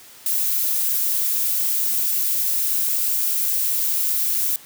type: noise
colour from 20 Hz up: violet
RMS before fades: -21 dBFS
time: 0.26-4.56 s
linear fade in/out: 2 ms
effects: white hiss -45 dBFS RMS until 4.65 s + high-pass 80 Hz 12 dB/octave